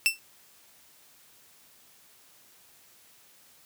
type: tone with exponential decay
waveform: sawtooth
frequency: 2679 Hz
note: E7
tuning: 27 cents sharp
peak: -13 dBFS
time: 0.06-0.19 s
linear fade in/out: 0 ms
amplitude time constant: 27 ms
effects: white hiss -58 dBFS RMS until 3.65 s + high-pass 60 Hz 12 dB/octave